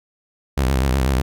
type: tone with vibrato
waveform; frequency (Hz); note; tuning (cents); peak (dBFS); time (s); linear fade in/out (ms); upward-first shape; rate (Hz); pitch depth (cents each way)
sawtooth; 65.9; C2; +13; -12; 0.57-1.22; 10; sine; 8.1; 110
effects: none